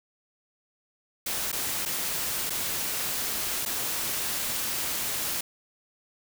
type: noise with dropouts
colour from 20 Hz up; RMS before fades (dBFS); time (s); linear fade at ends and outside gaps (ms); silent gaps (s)
white; -30; 1.26-5.41; 5; 1.518-1.527 / 1.853-1.858 / 2.497-2.503 / 3.652-3.659
effects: none